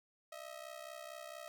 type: ring-modulated tone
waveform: sawtooth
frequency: 637 Hz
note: D#5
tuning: 41 cents sharp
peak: -40 dBFS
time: 0.32-1.48 s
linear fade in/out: 0 ms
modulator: 32.2 Hz
effects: none